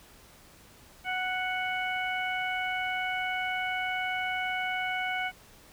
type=harmonic tone; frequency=740 Hz; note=F#5; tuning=in tune; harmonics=1 / 2 / 3 / 4; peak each=-33 / -34 / -33 / -40 dBFS; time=1.04-5.32 s; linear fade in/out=50 ms; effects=pink hiss -55 dBFS RMS until 5.72 s

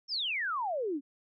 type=exponential sweep; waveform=sine; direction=down; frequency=5588 to 261.6 Hz; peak=-30 dBFS; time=0.08-1.01 s; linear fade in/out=50 ms; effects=none

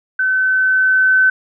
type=tone with level ramp; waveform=sine; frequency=1523 Hz; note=F#6; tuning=50 cents sharp; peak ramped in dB=-13 to -8 dBFS; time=0.19-1.3 s; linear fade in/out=5 ms; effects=none

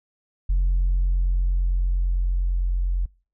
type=tone with level ramp; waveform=sine; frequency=44.45 Hz; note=F1; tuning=31 cents sharp; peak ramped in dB=-15 to -19 dBFS; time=0.49-3.06 s; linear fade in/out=10 ms; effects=noise-tail reverb RT60 0.4 s tail -26 dB re dry + tanh soft clip ceiling -15 dBFS

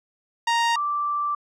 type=tone pair in turn; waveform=sawtooth / sine; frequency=932.3 / 1171.4 Hz; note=A#5 / D6; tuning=0 / -5 cents; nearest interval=major third; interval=395 cents; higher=second; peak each=-15 / -22 dBFS; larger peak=first; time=0.47-0.76 / 0.76-1.35 s; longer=second; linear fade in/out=5 ms; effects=low-pass 6000 Hz 12 dB/octave

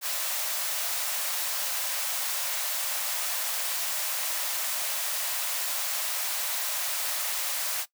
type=high-pass noise; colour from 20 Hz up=white; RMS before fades=-30 dBFS; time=0.01-7.86 s; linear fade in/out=50 ms; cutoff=530 Hz; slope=96 dB/octave; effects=noise-tail reverb RT60 0.1 s tail -18 dB re dry

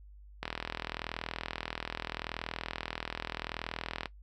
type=click train; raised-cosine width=0.3 ms; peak=-18 dBFS; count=149; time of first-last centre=0.43-4.057 s; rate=40.8 Hz; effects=noise-tail reverb RT60 0.1 s tail -18 dB re dry + added 50 Hz sine -50 dBFS peak until 4.22 s

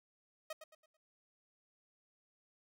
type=tone with echo; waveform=sawtooth; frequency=627 Hz; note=D#5; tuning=13 cents sharp; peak=-37 dBFS; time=0.5-0.53 s; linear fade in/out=5 ms; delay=110 ms; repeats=4; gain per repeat=-9 dB; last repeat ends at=0.97 s; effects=none

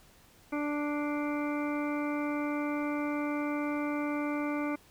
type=harmonic tone with a mistuned harmonic; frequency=293.7 Hz; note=D4; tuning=in tune; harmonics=1 / 2 / 3 / 4 / 5 / 7 / 8; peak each=-31 / -38 / -42 / -41 / -44 / -44 / -45 dBFS; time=0.52-4.76 s; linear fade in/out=10 ms; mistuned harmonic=7; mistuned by=+21 cents; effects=pink hiss -60 dBFS RMS until 4.9 s

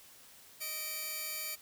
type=tone pair together; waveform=5% pulse; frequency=622.3 / 2322 Hz; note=D#5 / D7; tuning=0 / -20 cents; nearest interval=octave + major seventh; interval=2280 cents; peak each=-34 / -28 dBFS; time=0.6-1.56 s; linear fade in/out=20 ms; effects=white hiss -57 dBFS RMS until 1.61 s

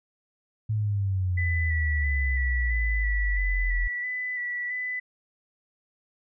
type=exponential sweep; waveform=sine; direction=down; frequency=109.7 to 40.92 Hz; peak=-23 dBFS; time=0.69-3.88 s; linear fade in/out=10 ms
type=tone with vibrato; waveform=sine; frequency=1975.5 Hz; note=B6; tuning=in tune; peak=-28 dBFS; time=1.37-5 s; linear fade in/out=10 ms; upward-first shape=square; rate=1.5 Hz; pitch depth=20 cents each way
effects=none

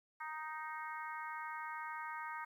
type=harmonic tone; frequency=311.1 Hz; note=D#4; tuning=in tune; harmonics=3 / 4 / 5 / 6 / 7; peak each=-45 / -47 / -49 / -51 / -52 dBFS; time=0.2-2.45 s; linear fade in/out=10 ms; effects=12-bit

